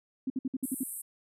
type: tone bursts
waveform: sine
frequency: 261.6 Hz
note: C4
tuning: in tune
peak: -28 dBFS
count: 7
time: 0.27-0.835 s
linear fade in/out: 5 ms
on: 31 ms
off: 58 ms
type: band-pass noise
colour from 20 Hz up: pink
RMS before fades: -40 dBFS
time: 0.63-1.02 s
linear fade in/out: 10 ms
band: 8300 to 13000 Hz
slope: 96 dB/octave
effects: none